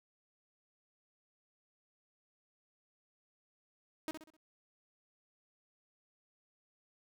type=tone with echo; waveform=sawtooth; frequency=313.9 Hz; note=D#4; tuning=15 cents sharp; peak=-32 dBFS; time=4.08-4.11 s; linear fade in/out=0 ms; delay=64 ms; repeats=4; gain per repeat=-8 dB; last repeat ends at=4.366 s; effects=none